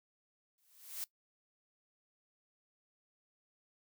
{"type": "noise with exponential growth", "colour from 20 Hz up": "blue", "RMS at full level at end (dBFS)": -38, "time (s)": [0.58, 1.04], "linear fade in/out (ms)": 0, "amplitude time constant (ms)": 98, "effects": ["noise-tail reverb RT60 0.1 s tail -20 dB re dry"]}